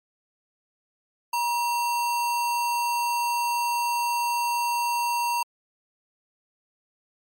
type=tone with sample-and-hold; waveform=sine; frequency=952 Hz; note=A#5; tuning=36 cents sharp; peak=-22 dBFS; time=1.33-5.43 s; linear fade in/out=5 ms; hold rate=3675 Hz; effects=MP3 64 kbps